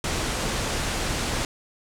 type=low-pass noise; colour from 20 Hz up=pink; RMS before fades=-27 dBFS; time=0.04-1.45 s; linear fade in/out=2 ms; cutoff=9400 Hz; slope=24 dB/octave; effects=none